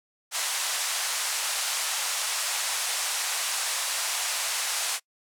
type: band-pass noise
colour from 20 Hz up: white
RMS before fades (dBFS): -29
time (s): 0.31-5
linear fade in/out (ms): 50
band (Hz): 650 to 10000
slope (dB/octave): 24
effects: noise-tail reverb RT60 0.1 s tail -25 dB re dry